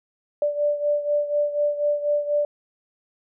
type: beating tone pair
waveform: sine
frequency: 586 / 590.1 Hz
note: D5 / D5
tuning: -4 / +8 cents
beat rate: 4.1 Hz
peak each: -21 / -26 dBFS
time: 0.42-2.45 s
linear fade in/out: 2 ms
effects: none